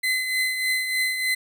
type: tone with tremolo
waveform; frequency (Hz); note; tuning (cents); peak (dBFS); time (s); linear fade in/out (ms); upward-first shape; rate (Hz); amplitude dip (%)
35% pulse; 2037; C7; -47; -18; 0.03-1.35; 10; triangle; 3.3; 55
effects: none